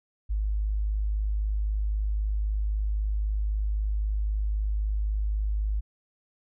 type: tone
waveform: sine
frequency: 51.91 Hz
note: G#1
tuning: in tune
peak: -24 dBFS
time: 0.29-5.81 s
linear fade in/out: 20 ms
effects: none